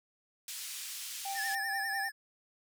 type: band-pass noise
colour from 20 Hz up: white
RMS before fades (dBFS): -42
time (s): 0.48-1.55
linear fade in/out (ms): 2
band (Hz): 2400 to 11000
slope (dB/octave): 12
type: tone with tremolo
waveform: triangle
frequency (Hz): 786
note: G5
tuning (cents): +4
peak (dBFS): -33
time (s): 1.25-2.09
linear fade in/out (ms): 5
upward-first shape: triangle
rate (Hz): 4.4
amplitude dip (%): 55
type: tone with vibrato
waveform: square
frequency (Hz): 1760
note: A6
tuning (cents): 0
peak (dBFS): -34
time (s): 1.34-2.12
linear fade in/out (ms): 50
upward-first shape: triangle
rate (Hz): 10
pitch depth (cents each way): 86
effects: none